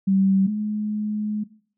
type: tone pair in turn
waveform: sine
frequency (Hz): 193.2 / 211.4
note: G3 / G#3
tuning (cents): -25 / +31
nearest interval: major second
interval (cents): 156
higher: second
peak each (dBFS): -16 / -22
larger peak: first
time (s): 0.07-0.47 / 0.47-1.44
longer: second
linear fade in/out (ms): 10
effects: noise-tail reverb RT60 0.5 s tail -18 dB re dry